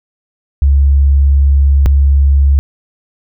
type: tone pair in turn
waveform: sine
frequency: 69.6 / 69.6 Hz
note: C#2 / C#2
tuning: +8 / +8 cents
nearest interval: unison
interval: 0 cents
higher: neither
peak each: -5 dBFS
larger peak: neither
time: 0.62-1.86 / 1.86-2.59 s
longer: first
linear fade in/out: 0 ms
effects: none